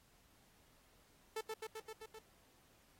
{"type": "tone with echo", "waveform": "sawtooth", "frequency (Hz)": 440, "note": "A4", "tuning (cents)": 0, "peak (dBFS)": -35, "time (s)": [1.36, 1.41], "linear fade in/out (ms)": 5, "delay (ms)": 130, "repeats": 6, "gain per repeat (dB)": -2, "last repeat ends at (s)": 2.19, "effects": ["pink hiss -70 dBFS RMS until 2.99 s", "AAC 48 kbps"]}